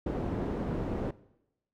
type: low-pass noise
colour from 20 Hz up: white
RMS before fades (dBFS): -33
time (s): 0.06-1.11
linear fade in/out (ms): 5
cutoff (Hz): 360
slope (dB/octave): 12
effects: noise-tail reverb RT60 0.9 s tail -20 dB re dry

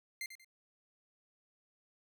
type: tone with echo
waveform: sawtooth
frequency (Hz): 2093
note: C7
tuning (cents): 0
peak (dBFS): -35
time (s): 0.21-0.26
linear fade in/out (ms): 2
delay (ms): 93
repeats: 2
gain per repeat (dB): -10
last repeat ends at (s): 0.446
effects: none

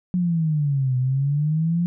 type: exponential two-way sweep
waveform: sine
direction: down then up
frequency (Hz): 183 to 125.8 to 175.9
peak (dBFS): -18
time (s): 0.14-1.86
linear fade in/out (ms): 0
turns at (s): 0.97
effects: none

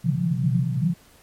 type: band-pass noise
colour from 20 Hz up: white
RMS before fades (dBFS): -22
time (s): 0.04-0.94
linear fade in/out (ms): 20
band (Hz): 120 to 180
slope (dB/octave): 96
effects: pink hiss -54 dBFS RMS until 1.22 s + MP3 64 kbps

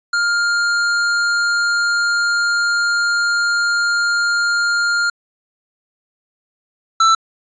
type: tone pair in turn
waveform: square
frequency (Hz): 1405 / 1330.1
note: F6 / E6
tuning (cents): +10 / +15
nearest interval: minor second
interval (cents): 95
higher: first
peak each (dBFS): -15 / -10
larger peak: second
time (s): 0.13-5.1 / 7-7.15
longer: first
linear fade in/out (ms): 5
effects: resampled to 16000 Hz

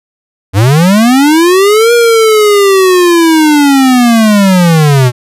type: linear two-way sweep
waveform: square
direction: up then down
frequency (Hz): 90.1 to 477.5 to 120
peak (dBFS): -4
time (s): 0.53-5.12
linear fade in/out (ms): 50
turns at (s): 1.93
effects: resampled to 32000 Hz

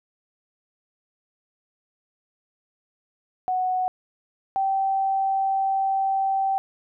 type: tone pair in turn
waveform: sine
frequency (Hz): 740 / 775.9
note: F#5 / G5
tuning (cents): 0 / -18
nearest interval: minor second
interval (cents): 82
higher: second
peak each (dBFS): -21 / -20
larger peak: second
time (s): 3.48-3.88 / 4.56-6.58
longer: second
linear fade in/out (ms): 0
effects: none

